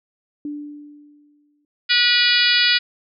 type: tone with exponential decay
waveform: sine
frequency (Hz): 293.7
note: D4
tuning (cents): 0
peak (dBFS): -24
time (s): 0.45-1.65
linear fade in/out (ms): 2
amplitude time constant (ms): 260
type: harmonic tone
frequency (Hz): 485.9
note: B4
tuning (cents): -28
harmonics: 3 / 4 / 5 / 6 / 7 / 8 / 9 / 10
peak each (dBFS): -22 / -22 / -22 / -22 / -22 / -22 / -22 / -22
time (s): 1.89-2.79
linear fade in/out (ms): 20
effects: none